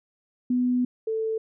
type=tone pair in turn; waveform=sine; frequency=248.5 / 442.8 Hz; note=B3 / A4; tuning=+11 / +11 cents; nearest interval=minor seventh; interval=1000 cents; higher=second; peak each=-20 / -24 dBFS; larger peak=first; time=0.5-0.85 / 1.07-1.38 s; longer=first; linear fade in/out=5 ms; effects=none